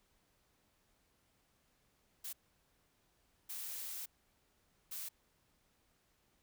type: noise bursts at uneven times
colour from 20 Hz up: blue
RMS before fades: -44 dBFS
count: 3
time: 2.24-2.33 / 3.49-4.06 / 4.91-5.09 s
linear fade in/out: 10 ms
effects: pink hiss -75 dBFS RMS until 6.42 s